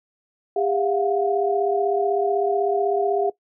sine tone cluster, 402.3 / 684 / 720 Hz, G4 / F5 / F#5, +45 / -36 / -47 cents, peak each -21 / -26 / -25 dBFS, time 0.56-3.3 s, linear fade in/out 5 ms, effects noise-tail reverb RT60 0.1 s tail -18 dB re dry

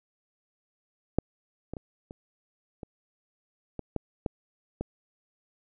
clicks, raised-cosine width 2 ms, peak -9 / -22 / -25 / -28 / -25 / -21 / -16 / -15 / -18 dBFS, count 9, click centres 1.186 / 1.736 / 1.768 / 2.109 / 2.832 / 3.793 / 3.963 / 4.262 / 4.81 s, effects none

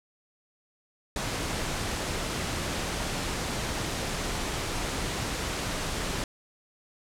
pink noise, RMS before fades -31 dBFS, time 1.16-6.24 s, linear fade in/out 2 ms, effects low-pass 9000 Hz 12 dB/octave

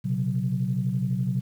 sine chord, B suspended second, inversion none, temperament equal with one note detuned, 123.47 / 135.43 / 185 Hz, B2 / C#3 / F#3, 0 / -40 / 0 cents, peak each -27 dBFS, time 0.04-1.41 s, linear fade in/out 20 ms, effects tanh soft clip ceiling -14 dBFS + 9-bit

